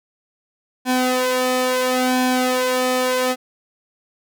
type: tone with flanger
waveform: sawtooth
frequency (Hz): 254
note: B3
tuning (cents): +49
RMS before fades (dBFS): -19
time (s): 0.85-3.36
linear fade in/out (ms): 50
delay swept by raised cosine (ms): 1.2 to 2.3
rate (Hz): 0.73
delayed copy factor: +0.8
effects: none